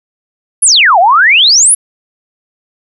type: exponential two-way sweep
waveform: sine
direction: down then up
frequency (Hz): 11260 to 659.3 to 11260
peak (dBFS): -3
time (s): 0.62-1.75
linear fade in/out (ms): 10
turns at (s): 0.99
effects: none